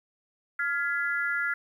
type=tone cluster; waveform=sine; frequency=1402 / 1686 / 2001 Hz; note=F6 / G#6 / B6; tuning=+6 / +26 / +22 cents; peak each=-28 / -31 / -33 dBFS; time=0.59-1.54 s; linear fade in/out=5 ms; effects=10-bit